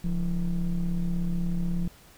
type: ring-modulated tone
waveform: triangle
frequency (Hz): 77.78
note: D#2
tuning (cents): 0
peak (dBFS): -19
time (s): 0.04-1.88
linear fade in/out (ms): 5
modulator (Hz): 96
effects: pink hiss -54 dBFS RMS until 2.17 s